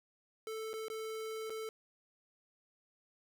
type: tone with dropouts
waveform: square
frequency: 440.5 Hz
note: A4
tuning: 2 cents sharp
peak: -40 dBFS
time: 0.47-1.69 s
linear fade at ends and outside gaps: 1 ms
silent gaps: 0.732-0.738 / 0.883-0.9 / 1.497-1.503 s
effects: none